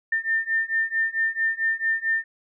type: beating tone pair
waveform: sine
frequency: 1800 / 1804.5 Hz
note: A6 / A6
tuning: +39 / +43 cents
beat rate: 4.5 Hz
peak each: -25 / -24 dBFS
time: 0.12-2.24 s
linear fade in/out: 5 ms
effects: none